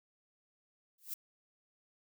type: noise with exponential growth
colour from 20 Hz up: violet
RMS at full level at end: -35 dBFS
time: 0.98-1.14 s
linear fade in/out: 5 ms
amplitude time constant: 34 ms
effects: none